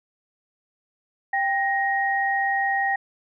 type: tone pair together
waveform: sine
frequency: 788.3 / 1875 Hz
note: G5 / A#6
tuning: +9 / +10 cents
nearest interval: octave + minor third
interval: 1501 cents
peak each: -23 dBFS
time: 1.33-2.96 s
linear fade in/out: 5 ms
effects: none